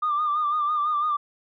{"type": "tone with vibrato", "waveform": "sine", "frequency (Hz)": 1200, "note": "D6", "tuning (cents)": 37, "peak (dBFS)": -20, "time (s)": [0.02, 1.17], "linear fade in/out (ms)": 10, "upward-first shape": "sine", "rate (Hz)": 6, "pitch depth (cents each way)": 53, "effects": ["tanh soft clip ceiling -17 dBFS"]}